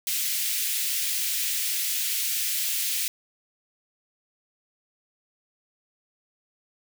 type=high-pass noise; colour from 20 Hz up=white; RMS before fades=-27 dBFS; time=0.07-3.08 s; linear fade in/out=2 ms; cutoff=2100 Hz; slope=24 dB/octave; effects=none